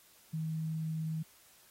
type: tone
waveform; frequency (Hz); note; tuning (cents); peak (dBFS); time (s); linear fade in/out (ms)
sine; 158.9; D#3; +37; -33; 0.33-1.23; 10
effects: white hiss -62 dBFS RMS until 1.7 s + AAC 48 kbps